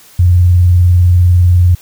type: tone with vibrato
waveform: sine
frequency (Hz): 88.7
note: F2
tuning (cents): +27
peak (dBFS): -4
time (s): 0.19-1.75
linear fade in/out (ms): 5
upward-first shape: square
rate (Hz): 20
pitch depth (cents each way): 66
effects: white hiss -41 dBFS RMS until 1.81 s